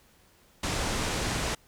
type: low-pass noise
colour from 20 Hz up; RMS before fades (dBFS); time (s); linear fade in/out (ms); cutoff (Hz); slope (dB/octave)
pink; -30; 0.63-1.55; 5; 9000; 24
effects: pink hiss -61 dBFS RMS until 1.67 s